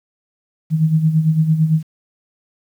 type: tone with tremolo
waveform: sine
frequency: 158.2 Hz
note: D#3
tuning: 29 cents sharp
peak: -9 dBFS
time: 0.7-1.83 s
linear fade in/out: 50 ms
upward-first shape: sine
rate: 8.9 Hz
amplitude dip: 65%
effects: 8-bit